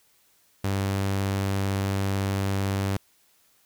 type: tone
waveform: sawtooth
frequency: 97.9 Hz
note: G2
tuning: 2 cents flat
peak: -20 dBFS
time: 0.64-2.97 s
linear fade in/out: 5 ms
effects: white hiss -63 dBFS RMS until 3.65 s